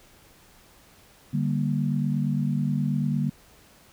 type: chord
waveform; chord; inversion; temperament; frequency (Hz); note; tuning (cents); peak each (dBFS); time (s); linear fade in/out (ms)
sine; G minor; second; just; 147 / 196 / 235.2; D3 / G3 / Bb3; +2 / 0 / +16; -25 / -28 / -28; 1.33-3.3; 10
effects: pink hiss -55 dBFS RMS until 3.92 s